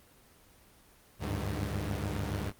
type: tone cluster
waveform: sawtooth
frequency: 71.3 / 96.2 / 103.1 / 152.7 Hz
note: C#2 / G2 / G#2 / D#3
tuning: +49 / -32 / -12 / -32 cents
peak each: -33 / -33 / -32 / -37 dBFS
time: 1.19-2.53 s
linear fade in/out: 50 ms
effects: pink hiss -60 dBFS RMS until 2.59 s + Opus 24 kbps